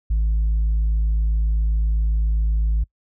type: tone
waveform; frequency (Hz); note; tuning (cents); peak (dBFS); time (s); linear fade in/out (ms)
sine; 53.8; A1; -38; -14; 0.1-2.84; 10
effects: noise-tail reverb RT60 0.1 s tail -26 dB re dry + tanh soft clip ceiling -15 dBFS